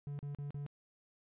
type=tone bursts; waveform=triangle; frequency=143.5 Hz; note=D3; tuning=40 cents flat; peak=-37 dBFS; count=4; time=0.07-0.664 s; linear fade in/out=0 ms; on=120 ms; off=38 ms; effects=resampled to 8000 Hz